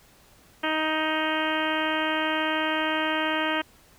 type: harmonic tone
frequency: 312.9 Hz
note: D#4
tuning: 10 cents sharp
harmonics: 1 / 2 / 3 / 4 / 5 / 6 / 7 / 8 / 9 / 10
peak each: -30 / -31 / -31 / -33 / -31 / -33 / -37 / -36 / -36 / -35 dBFS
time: 0.63-3.62 s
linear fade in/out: 10 ms
effects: pink hiss -56 dBFS RMS until 3.98 s